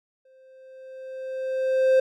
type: tone with exponential growth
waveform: triangle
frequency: 523.3 Hz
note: C5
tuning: in tune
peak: -12 dBFS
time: 0.25-2 s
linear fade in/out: 5 ms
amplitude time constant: 380 ms
effects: none